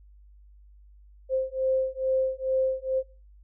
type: beating tone pair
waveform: sine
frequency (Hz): 523.3 / 525.6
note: C5 / C5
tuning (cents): 0 / +8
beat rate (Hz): 2.3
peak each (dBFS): -27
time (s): 1.29-3.03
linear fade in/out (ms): 50
effects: noise-tail reverb RT60 0.3 s tail -19 dB re dry + added 50 Hz sine -50 dBFS peak until 3.43 s